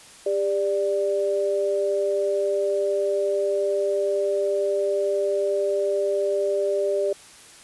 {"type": "tone pair together", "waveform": "sine", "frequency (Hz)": [400, 588.9], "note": ["G4", "D5"], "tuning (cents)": [35, 5], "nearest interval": "perfect fifth", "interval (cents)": 670, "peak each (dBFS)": -23, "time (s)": [0.26, 7.13], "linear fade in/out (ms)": 5, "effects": ["white hiss -47 dBFS RMS until 7.63 s", "resampled to 24000 Hz"]}